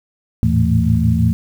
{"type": "tone cluster", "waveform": "sine", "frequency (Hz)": [80.9, 108.2, 114.3, 167.4, 222.4], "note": ["E2", "A2", "A#2", "E3", "A3"], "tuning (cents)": [-32, -29, -34, 27, 19], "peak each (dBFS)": -18, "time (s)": [0.43, 1.33], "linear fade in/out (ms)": 0, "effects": ["7-bit"]}